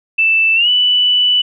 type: tone with pitch glide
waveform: sine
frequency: 2649 to 2973 Hz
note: E7 to F#7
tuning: +8 to +8 cents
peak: -9 dBFS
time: 0.18-1.42 s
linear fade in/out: 10 ms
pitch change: +200 cents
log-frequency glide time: 0.55-0.69 s
effects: none